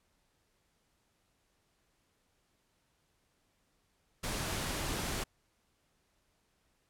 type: noise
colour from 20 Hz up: pink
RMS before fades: -36 dBFS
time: 4.23-5.24 s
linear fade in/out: 10 ms
effects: pink hiss -75 dBFS RMS until 6.89 s + low-pass 12000 Hz 12 dB/octave